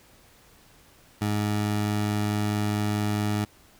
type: tone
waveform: 20% pulse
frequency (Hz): 104.6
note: G#2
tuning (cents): +13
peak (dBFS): -19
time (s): 1.21-3.45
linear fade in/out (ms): 10
effects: pink hiss -56 dBFS RMS until 3.79 s